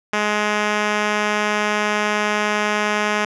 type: tone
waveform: 5% pulse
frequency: 209.9 Hz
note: G#3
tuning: 19 cents sharp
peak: -6 dBFS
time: 0.13-3.25 s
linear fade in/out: 5 ms
effects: low-pass 5000 Hz 12 dB/octave